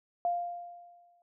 sine tone with exponential decay, 698.5 Hz, F5, in tune, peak -25 dBFS, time 0.25-1.22 s, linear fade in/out 1 ms, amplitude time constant 210 ms, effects none

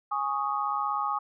sine chord, Ab suspended fourth, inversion none, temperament equal, 830.6 / 1108.7 / 1244.5 Hz, Ab5 / Db6 / Eb6, 0 / 0 / 0 cents, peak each -31 / -31 / -30 dBFS, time 0.11-1.19 s, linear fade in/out 10 ms, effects none

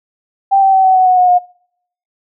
sine tone with pitch steps, 784 / 774.1 / 764.3 / 754.7 / 745.1 / 735.7 / 726.4 / 717.3 Hz, G5 / G5 / G5 / F#5 / F#5 / F#5 / F#5 / F5, 0 / -22 / -44 / +34 / +12 / -10 / -32 / +46 cents, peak -6 dBFS, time 0.51-1.39 s, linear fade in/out 20 ms, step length 110 ms, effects noise-tail reverb RT60 0.7 s tail -26 dB re dry

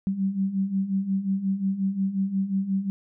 sine beating tone pair, 190 / 195.6 Hz, F#3 / G3, +46 / -4 cents, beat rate 5.6 Hz, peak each -29 / -24 dBFS, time 0.07-2.9 s, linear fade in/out 0 ms, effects none

